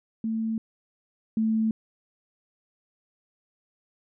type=tone pair in turn; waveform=sine; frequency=223 / 220.9 Hz; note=A3 / A3; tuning=+23 / +7 cents; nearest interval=unison; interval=16 cents; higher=first; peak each=-25 / -21 dBFS; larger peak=second; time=0.24-0.58 / 1.37-1.71 s; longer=neither; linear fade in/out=2 ms; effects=none